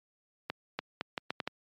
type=accelerating click train; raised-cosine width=0.3 ms; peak=-16 dBFS; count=7; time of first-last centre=0.5-1.475 s; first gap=290 ms; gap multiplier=0.76; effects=high-pass 150 Hz 12 dB/octave + MP3 64 kbps